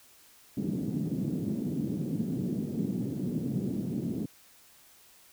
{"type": "band-pass noise", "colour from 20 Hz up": "white", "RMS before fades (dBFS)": -32, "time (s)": [0.57, 4.26], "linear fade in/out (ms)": 5, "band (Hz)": [140, 270], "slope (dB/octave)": 24, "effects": ["white hiss -58 dBFS RMS until 5.32 s"]}